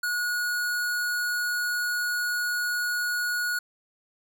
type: tone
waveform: square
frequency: 1453 Hz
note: F#6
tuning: 32 cents flat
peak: -26 dBFS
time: 0.03-3.59 s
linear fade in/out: 5 ms
effects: none